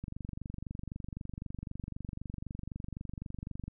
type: click train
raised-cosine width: 5 ms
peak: -27 dBFS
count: 88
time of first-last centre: 0.04-3.68 s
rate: 23.9 Hz
effects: none